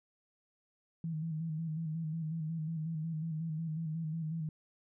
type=tone with vibrato; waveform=sine; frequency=160 Hz; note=D#3; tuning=49 cents sharp; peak=-34 dBFS; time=1.04-4.49 s; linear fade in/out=2 ms; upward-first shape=square; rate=5.5 Hz; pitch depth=49 cents each way; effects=none